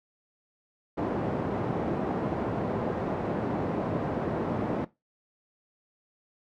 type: band-pass noise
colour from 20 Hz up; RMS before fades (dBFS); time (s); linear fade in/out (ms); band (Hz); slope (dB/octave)
pink; -30; 0.97-4.85; 10; 150 to 740; 12
effects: noise-tail reverb RT60 0.2 s tail -17 dB re dry